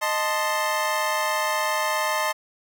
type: chord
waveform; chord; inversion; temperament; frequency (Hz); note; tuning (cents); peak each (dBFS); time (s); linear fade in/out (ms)
25% pulse; A diminished; second; equal with one note detuned; 620.5 / 880 / 1046.5; Eb5 / A5 / C6; -5 / 0 / 0; -23; 0.01-2.33; 20
effects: none